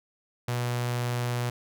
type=tone with notch filter; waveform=sawtooth; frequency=121.4 Hz; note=B2; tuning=29 cents flat; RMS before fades=-29 dBFS; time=0.48-1.5 s; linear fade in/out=5 ms; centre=280 Hz; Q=1.6; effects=none